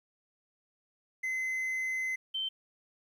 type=tone pair in turn; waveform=triangle / sine; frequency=2050 / 3103 Hz; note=C7 / G7; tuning=-36 / -18 cents; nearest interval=perfect fifth; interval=718 cents; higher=second; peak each=-29 / -31 dBFS; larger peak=first; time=1.23-2.16 / 2.34-2.49 s; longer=first; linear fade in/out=10 ms; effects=11-bit